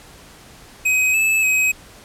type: tone with pitch steps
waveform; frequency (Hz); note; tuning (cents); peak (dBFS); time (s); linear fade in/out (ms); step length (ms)
square; 2525 / 2611 / 2533; D#7 / E7 / D#7; +25 / -17 / +30; -15; 0.85-1.72; 10; 290
effects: pink hiss -44 dBFS RMS until 2.04 s + low-pass 12000 Hz 12 dB/octave